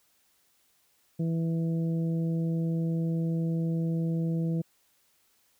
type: harmonic tone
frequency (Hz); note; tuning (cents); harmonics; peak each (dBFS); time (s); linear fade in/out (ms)
164.7; E3; -1; 1 / 2 / 3 / 4; -26 / -36 / -40 / -49; 1.19-4.62; 10
effects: white hiss -68 dBFS RMS until 5.59 s